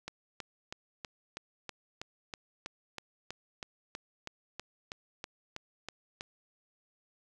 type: click train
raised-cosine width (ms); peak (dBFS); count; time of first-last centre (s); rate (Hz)
0.2; -22; 20; 0.08-6.209; 3.1
effects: none